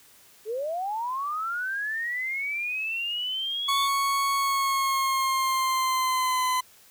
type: linear sweep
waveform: sine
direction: up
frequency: 410.1 to 3565 Hz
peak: -27 dBFS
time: 0.45-3.89 s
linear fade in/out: 50 ms
type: tone with pitch glide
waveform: 40% pulse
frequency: 1108 to 1016 Hz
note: C#6 to B5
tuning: -1 to +49 cents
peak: -22 dBFS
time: 3.68-6.61 s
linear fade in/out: 10 ms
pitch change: -150 cents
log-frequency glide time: 4.36-6.44 s
effects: white hiss -55 dBFS RMS until 6.9 s